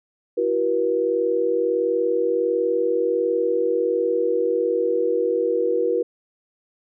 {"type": "tone cluster", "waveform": "sine", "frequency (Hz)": [338, 378.1, 479.5], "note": ["E4", "F#4", "A#4"], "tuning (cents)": [43, 38, 49], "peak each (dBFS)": [-26, -24, -20], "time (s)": [0.37, 6.03], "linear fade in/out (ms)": 10, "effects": []}